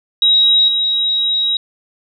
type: tone with level steps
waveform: sine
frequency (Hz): 3824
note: A#7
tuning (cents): +43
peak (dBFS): -8 / -13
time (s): 0.22-1.57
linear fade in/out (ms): 2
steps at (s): 0.68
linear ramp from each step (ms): 2
effects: none